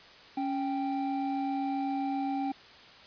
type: tone pair together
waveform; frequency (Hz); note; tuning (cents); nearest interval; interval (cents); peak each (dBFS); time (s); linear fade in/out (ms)
triangle; 277.2 / 784; C#4 / G5; 0 / 0; octave + tritone; 1800; -29 / -31; 0.37-2.52; 5
effects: white hiss -52 dBFS RMS until 3.06 s + resampled to 11025 Hz